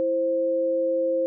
sine tone pair together, 331.4 / 526 Hz, E4 / C5, +9 / +9 cents, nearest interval minor sixth, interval 800 cents, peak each -29 / -21 dBFS, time 0-1.26 s, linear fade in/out 0 ms, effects none

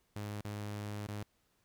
sawtooth tone with dropouts, 103.83 Hz, G#2, in tune, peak -35 dBFS, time 0.16-1.23 s, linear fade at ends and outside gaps 0 ms, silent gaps 0.408-0.448 / 1.068-1.087 s, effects pink hiss -75 dBFS RMS until 1.64 s

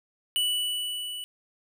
square tone with level ramp, 2960 Hz, F#7, in tune, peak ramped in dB -23 to -35 dBFS, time 0.36-1.24 s, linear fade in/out 0 ms, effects none

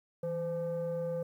sine tone pair together, 161.58 / 513 Hz, E3 / C5, -34 / -34 cents, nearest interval octave + minor sixth, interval 2000 cents, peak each -36 / -31 dBFS, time 0.23-1.23 s, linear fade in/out 5 ms, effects tanh soft clip ceiling -29 dBFS + 11-bit

